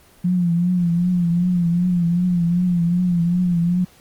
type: tone with vibrato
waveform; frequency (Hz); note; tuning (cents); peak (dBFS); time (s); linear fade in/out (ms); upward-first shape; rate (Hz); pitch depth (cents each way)
sine; 175; F3; +4; -15; 0.24-3.85; 10; triangle; 2.6; 74
effects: pink hiss -51 dBFS RMS until 4 s + Opus 24 kbps